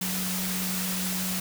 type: tone in noise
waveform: sine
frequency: 185 Hz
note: F#3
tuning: in tune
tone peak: -31 dBFS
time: 0.01-1.4 s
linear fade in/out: 5 ms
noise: white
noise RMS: -31 dBFS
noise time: 0.01-1.4 s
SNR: -3 dB
effects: none